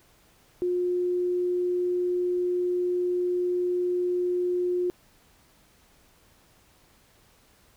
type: tone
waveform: sine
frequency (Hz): 357.5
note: F4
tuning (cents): +41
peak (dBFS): -23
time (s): 0.62-4.9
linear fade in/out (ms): 0
effects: pink hiss -60 dBFS RMS until 7.76 s